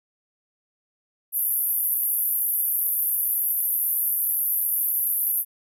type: band-pass noise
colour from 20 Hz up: pink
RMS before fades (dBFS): -24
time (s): 1.32-5.45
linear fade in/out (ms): 50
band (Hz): 11000 to 14000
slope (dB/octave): 96
effects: none